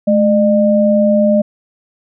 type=tone pair together; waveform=sine; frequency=213.8 / 604.7 Hz; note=A3 / D#5; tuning=-49 / -50 cents; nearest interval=octave + tritone; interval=1799 cents; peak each=-11 dBFS; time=0.07-1.42 s; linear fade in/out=10 ms; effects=none